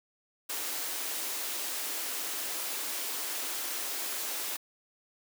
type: high-pass noise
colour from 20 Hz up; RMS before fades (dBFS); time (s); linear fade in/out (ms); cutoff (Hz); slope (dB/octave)
white; -35; 0.49-4.57; 10; 260; 48
effects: none